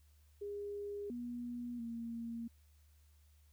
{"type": "tone with pitch steps", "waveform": "sine", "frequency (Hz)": [407.6, 241.5, 231.7], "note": ["G#4", "B3", "A#3"], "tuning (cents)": [-32, -39, -10], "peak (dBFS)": -40, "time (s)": [0.41, 2.48], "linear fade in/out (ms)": 10, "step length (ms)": 690, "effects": ["added 74 Hz sine -63 dBFS peak until 3.52 s", "white hiss -75 dBFS RMS until 3.52 s"]}